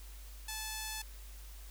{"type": "tone", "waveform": "5% pulse", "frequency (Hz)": 870, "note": "A5", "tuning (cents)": -20, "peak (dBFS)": -27, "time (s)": [0.48, 1.02], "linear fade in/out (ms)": 5, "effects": ["added 50 Hz sine -47 dBFS peak until 1.7 s", "white hiss -57 dBFS RMS until 1.7 s"]}